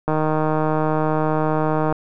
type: click train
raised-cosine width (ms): 1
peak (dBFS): -7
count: 287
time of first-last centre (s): 0.08-1.925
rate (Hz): 155
effects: none